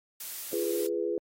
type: noise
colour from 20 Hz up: blue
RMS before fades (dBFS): -38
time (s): 0.2-0.87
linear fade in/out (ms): 5
type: chord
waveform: sine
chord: F diminished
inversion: none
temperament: equal with one note detuned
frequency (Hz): 342.8 / 415.3 / 493.9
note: F4 / Ab4 / Cb5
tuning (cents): -32 / 0 / 0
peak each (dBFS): -32 / -31 / -33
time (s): 0.53-1.18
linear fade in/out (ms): 2
effects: AAC 48 kbps